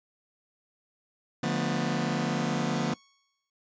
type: chord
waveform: sawtooth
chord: B half-diminished seventh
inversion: first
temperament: just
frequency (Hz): 148.16 / 177.8 / 222.2 / 246.9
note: D3 / F3 / A3 / B3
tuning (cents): +16 / +31 / +17 / 0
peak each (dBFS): -28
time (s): 1.43-2.94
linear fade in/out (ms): 5
type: tone with exponential decay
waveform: 5% pulse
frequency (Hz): 1108.7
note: C#6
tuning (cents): 0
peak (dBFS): -31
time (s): 2.76-3.5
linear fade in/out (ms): 2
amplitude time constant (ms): 160
effects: noise-tail reverb RT60 0.1 s tail -22 dB re dry + resampled to 16000 Hz